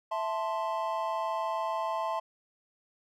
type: chord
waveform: triangle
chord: A minor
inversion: second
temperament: equal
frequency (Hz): 659.3 / 880 / 1046.5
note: E5 / A5 / C6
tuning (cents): 0 / 0 / 0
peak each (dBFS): -32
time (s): 0.11-2.2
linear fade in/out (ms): 10
effects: none